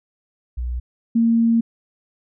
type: tone pair in turn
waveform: sine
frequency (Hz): 60.9 / 229.9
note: B1 / A#3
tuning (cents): -24 / -24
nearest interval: octave + major seventh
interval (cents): 2300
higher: second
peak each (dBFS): -22 / -13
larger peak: second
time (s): 0.57-0.8 / 1.15-1.61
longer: second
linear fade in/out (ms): 10
effects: none